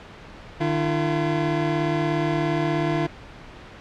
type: tone pair together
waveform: 25% pulse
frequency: 151.56 / 340 Hz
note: D#3 / F4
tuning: -45 / -46 cents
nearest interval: octave + major second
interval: 1399 cents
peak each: -20 dBFS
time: 0.6-3.07 s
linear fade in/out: 10 ms
effects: pink hiss -42 dBFS RMS until 3.8 s + low-pass 3000 Hz 12 dB/octave